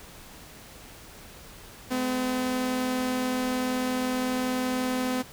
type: tone pair together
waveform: sawtooth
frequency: 213.9 / 254.4 Hz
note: A3 / C4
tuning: -49 / -48 cents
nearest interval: minor third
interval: 301 cents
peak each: -32 / -22 dBFS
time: 1.9-5.23 s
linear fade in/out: 20 ms
effects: pink hiss -47 dBFS RMS until 5.32 s